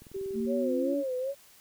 click train, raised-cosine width 3 ms, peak -37 dBFS, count 10, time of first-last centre 0.02-0.453 s, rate 20.8 Hz
sine tone with pitch glide, 387.6 to 343.3 Hz, G4 to F4, -20 to -30 cents, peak -32 dBFS, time 0.14-0.95 s, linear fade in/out 10 ms, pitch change -210 cents, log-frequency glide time 0.56-0.82 s
sine exponential sweep, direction up, 220 to 293.7 Hz, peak -29 dBFS, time 0.33-1.04 s, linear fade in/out 50 ms
sine tone with vibrato, 533 Hz, C5, 32 cents sharp, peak -29 dBFS, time 0.46-1.35 s, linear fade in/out 50 ms, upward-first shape sine, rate 2.5 Hz, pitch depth 100 cents each way
effects white hiss -57 dBFS RMS until 1.6 s

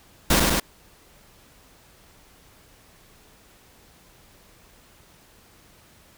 pink noise with echo, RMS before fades -18 dBFS, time 0.3-0.4 s, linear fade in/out 5 ms, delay 100 ms, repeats 2, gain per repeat -2 dB, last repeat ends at 0.6 s, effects pink hiss -54 dBFS RMS until 6.17 s

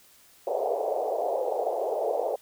pink band-pass noise, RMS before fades -28 dBFS, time 0.47-2.36 s, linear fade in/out 5 ms, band 440 to 760 Hz, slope 48 dB/octave, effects white hiss -57 dBFS RMS until 2.41 s

